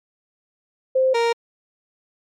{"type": "tone pair in turn", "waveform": ["sine", "30% pulse"], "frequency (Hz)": [522, 466.2], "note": ["C5", "A#4"], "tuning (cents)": [-4, 0], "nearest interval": "major second", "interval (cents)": 196, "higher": "first", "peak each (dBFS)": -14, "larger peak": "neither", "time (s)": [[0.95, 1.14], [1.14, 1.33]], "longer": "neither", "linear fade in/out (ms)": 10, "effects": ["low-pass 5000 Hz 12 dB/octave", "MP3 96 kbps"]}